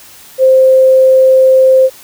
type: tone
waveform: sine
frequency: 523.3 Hz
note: C5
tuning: in tune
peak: -3 dBFS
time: 0.38-1.9 s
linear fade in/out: 50 ms
effects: white hiss -37 dBFS RMS until 2.03 s